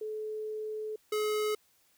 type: tone pair in turn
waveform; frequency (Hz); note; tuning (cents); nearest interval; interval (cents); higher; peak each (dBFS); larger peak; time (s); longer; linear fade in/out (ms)
sine / square; 431 / 425.3; A4 / G#4; -36 / +41; unison; 23; first; -34 / -29; second; 0.01-0.96 / 1.12-1.55; first; 5
effects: white hiss -68 dBFS RMS until 1.97 s